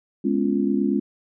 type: chord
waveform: sine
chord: C# dominant seventh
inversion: second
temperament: just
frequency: 207.9 / 249.5 / 277.2 / 346.5 Hz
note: G#3 / B3 / C#4 / E#4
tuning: +2 / +18 / 0 / -14 cents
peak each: -23 / -26 / -23 / -26 dBFS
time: 0.24-1 s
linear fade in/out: 10 ms
effects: none